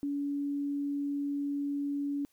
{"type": "tone", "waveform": "sine", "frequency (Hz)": 284.5, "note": "C#4", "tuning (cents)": 45, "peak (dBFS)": -30, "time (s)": [0.03, 2.25], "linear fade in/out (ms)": 0, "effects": ["white hiss -71 dBFS RMS until 2.32 s"]}